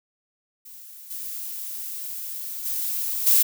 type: noise with level steps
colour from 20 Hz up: violet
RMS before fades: -43 / -33 / -27 / -17 dBFS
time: 0.65-3.43 s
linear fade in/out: 10 ms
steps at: 1.1 / 2.65 / 3.26 s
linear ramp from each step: 10 ms
effects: none